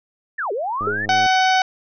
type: linear two-way sweep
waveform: sine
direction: down then up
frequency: 1864.7 to 377.1 to 1842 Hz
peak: -21 dBFS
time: 0.38-1.06 s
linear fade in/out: 10 ms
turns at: 0.52 s
type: click train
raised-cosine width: 2 ms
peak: -20 dBFS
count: 48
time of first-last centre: 0.81-1.262 s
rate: 104 Hz
type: tone with exponential decay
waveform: sine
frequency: 415.3 Hz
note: G#4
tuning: in tune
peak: -17 dBFS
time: 0.87-1.09 s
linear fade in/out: 2 ms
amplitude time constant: 47 ms
type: harmonic tone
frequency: 751 Hz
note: F#5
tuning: 26 cents sharp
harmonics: 1 / 2 / 3 / 4 / 5 / 6 / 7 / 8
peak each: -15 / -21 / -25 / -27 / -29 / -31 / -32 / -33 dBFS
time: 1.09-1.62 s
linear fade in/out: 2 ms
effects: none